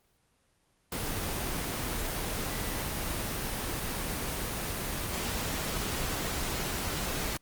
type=tone in noise; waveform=sine; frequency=1975.5 Hz; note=B6; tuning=in tune; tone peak=-44 dBFS; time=2.5-2.8 s; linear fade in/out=2 ms; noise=pink; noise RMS=-33 dBFS; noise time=0.92-7.37 s; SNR=-14 dB; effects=pink hiss -70 dBFS RMS until 7.41 s + Opus 24 kbps